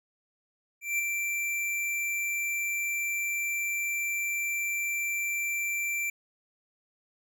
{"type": "tone with ADSR envelope", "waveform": "square", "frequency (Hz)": 2349, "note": "D7", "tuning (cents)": 0, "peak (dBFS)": -25, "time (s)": [0.81, 6.1], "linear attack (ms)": 180, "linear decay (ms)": 9, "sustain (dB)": -4, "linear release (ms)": 4, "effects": []}